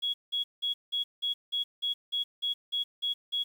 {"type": "tone bursts", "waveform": "sine", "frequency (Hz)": 3338, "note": "G#7", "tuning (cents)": 8, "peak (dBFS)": -27, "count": 12, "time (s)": [0.02, 3.44], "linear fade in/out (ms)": 20, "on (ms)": 120, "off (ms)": 180, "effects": ["9-bit"]}